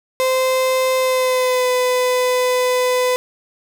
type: tone with pitch glide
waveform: 35% pulse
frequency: 518 to 502.1 Hz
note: C5 to B4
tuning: -17 to +29 cents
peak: -13 dBFS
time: 0.2-3.16 s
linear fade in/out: 0 ms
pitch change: -54 cents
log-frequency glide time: 0.98-1.69 s
effects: none